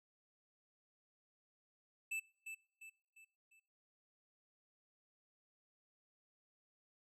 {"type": "tone with echo", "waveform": "square", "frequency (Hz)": 2637, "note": "E7", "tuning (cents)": 0, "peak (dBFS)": -39, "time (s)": [2.11, 2.2], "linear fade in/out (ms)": 10, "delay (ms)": 350, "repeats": 4, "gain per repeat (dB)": -7, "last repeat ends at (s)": 3.6, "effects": ["noise-tail reverb RT60 0.8 s tail -25 dB re dry", "low-pass 12000 Hz 12 dB/octave"]}